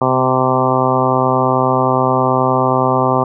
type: harmonic tone with a mistuned harmonic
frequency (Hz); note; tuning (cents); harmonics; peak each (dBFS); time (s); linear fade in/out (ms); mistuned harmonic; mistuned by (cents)
129.5; C3; -17; 1 / 2 / 3 / 4 / 5 / 6 / 7 / 8 / 9; -20 / -20 / -20 / -20 / -20 / -20 / -20 / -20 / -20; 0.01-3.24; 5; 2; -17
effects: none